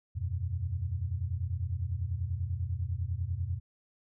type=chord; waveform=sine; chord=E suspended second; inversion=none; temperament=equal; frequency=82.41 / 92.5 / 123.47 Hz; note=E2 / F#2 / B2; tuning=0 / 0 / 0 cents; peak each=-35 / -33 / -38 dBFS; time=0.15-3.6 s; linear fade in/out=20 ms; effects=none